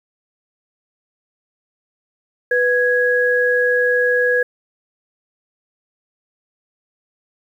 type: tone pair together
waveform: sine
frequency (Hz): 493.9 / 1661.2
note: B4 / G#6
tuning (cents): 0 / 0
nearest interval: octave + major sixth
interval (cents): 2100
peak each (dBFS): -16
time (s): 2.51-4.43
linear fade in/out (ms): 5
effects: 8-bit